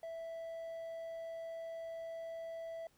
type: tone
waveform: triangle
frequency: 659.3 Hz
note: E5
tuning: in tune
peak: -40 dBFS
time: 0.03-2.87 s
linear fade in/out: 2 ms
effects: pink hiss -72 dBFS RMS until 2.97 s